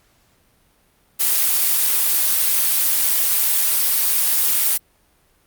blue noise, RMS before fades -17 dBFS, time 1.19-4.78 s, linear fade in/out 20 ms, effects pink hiss -59 dBFS RMS until 5.46 s + Opus 48 kbps

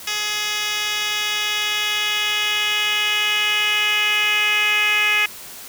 10% pulse tone with band-pass filter sweep, 420 Hz, G#4, 19 cents sharp, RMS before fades -20 dBFS, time 0.07-5.26 s, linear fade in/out 5 ms, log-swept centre 4200 to 2500 Hz, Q 3.1, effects white hiss -37 dBFS RMS until 5.68 s

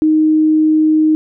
sine tone, 311.1 Hz, D#4, in tune, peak -8 dBFS, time 0.02-1.15 s, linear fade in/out 0 ms, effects none

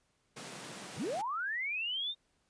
pink high-pass noise, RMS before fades -46 dBFS, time 0.36-1.22 s, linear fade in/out 10 ms, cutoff 130 Hz, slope 48 dB/octave
sine linear sweep, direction up, 67.2 to 3700 Hz, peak -33 dBFS, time 0.96-2.15 s, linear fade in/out 50 ms
effects pink hiss -75 dBFS RMS until 2.49 s + resampled to 22050 Hz

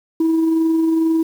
sine tone with amplitude modulation, 324.4 Hz, E4, 28 cents flat, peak -10 dBFS, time 0.2-1.23 s, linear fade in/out 5 ms, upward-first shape sine, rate 22.2 Hz, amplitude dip 30%, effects tanh soft clip ceiling -11 dBFS + 7-bit

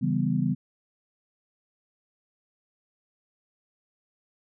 sine chord, C# half-diminished seventh, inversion none, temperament equal, 138.59 / 164.81 / 196 / 246.9 Hz, C#3 / E3 / G3 / B3, 0 / 0 / 0 / 0 cents, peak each -28 dBFS, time 0.01-0.55 s, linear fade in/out 20 ms, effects none

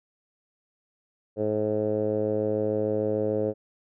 10% pulse tone with low-pass filter, 106.7 Hz, G#2, 47 cents sharp, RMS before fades -26 dBFS, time 1.36-3.54 s, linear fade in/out 50 ms, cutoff 500 Hz, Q 4.3, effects none

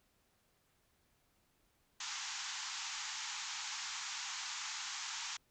white band-pass noise, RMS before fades -43 dBFS, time 2-5.37 s, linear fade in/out 5 ms, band 790 to 7300 Hz, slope 96 dB/octave, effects pink hiss -75 dBFS RMS until 5.5 s

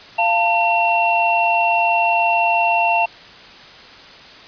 sine tone cluster, 693 / 894 / 2723 Hz, F5 / A5 / F7, -14 / +27 / -44 cents, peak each -18 dBFS, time 0.18-3.06 s, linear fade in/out 10 ms, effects white hiss -40 dBFS RMS until 4.47 s + resampled to 11025 Hz

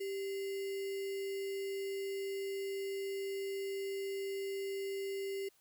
sine tone with sample-and-hold, 392 Hz, G4, in tune, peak -36 dBFS, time 0-5.49 s, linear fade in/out 10 ms, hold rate 2450 Hz, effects white hiss -70 dBFS RMS until 5.6 s

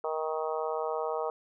harmonic tone, 157.3 Hz, D#3, 19 cents sharp, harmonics 3 / 4 / 5 / 6 / 7 / 8, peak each -33 / -35 / -37 / -39 / -40 / -41 dBFS, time 0.04-1.3 s, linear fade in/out 2 ms, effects none

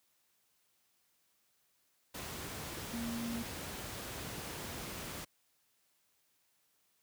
sine tone in noise, 233.1 Hz, A#3, in tune, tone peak -37 dBFS, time 2.93-3.43 s, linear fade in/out 10 ms, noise pink, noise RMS -43 dBFS, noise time 2.14-5.25 s, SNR +3 dB, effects white hiss -75 dBFS RMS until 7.02 s + high-pass 60 Hz 12 dB/octave

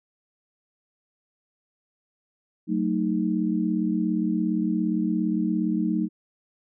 sine chord, D# diminished, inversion first, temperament just, 186.68 / 224 / 311.1 Hz, F#3 / A3 / D#4, +16 / +31 / 0 cents, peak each -26 dBFS, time 2.67-6.09 s, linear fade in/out 50 ms, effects none

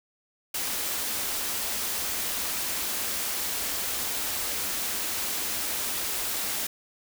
white band-stop noise, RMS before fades -30 dBFS, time 0.54-6.67 s, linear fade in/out 5 ms, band 110 to 170 Hz, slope 96 dB/octave, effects none

